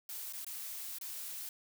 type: noise with dropouts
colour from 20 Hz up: blue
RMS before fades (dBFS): -43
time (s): 0.09-1.49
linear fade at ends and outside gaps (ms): 1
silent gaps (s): 0.325-0.334 / 0.446-0.466 / 0.985-1.012
effects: none